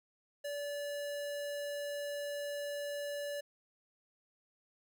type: tone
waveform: square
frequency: 577 Hz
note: D5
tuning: 31 cents flat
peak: -38 dBFS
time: 0.44-3.41 s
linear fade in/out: 10 ms
effects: none